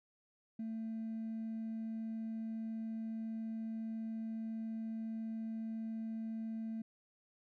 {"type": "tone with hard clipping", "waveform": "triangle", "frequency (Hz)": 223.2, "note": "A3", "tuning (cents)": 25, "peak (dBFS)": -38, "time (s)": [0.59, 6.82], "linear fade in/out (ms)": 5, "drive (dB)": 2, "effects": []}